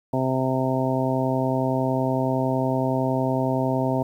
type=harmonic tone; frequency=130.81 Hz; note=C3; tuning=in tune; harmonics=1 / 2 / 3 / 4 / 5 / 6 / 7; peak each=-26 / -25 / -30 / -30 / -27 / -35 / -30 dBFS; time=0.13-4.03 s; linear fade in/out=5 ms; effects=9-bit